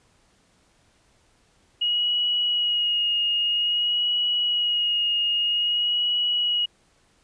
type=tone with vibrato; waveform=sine; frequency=2889 Hz; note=F#7; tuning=42 cents flat; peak=-20 dBFS; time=1.81-6.66 s; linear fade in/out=10 ms; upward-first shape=sine; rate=0.51 Hz; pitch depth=20 cents each way; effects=pink hiss -62 dBFS RMS until 7.23 s + resampled to 22050 Hz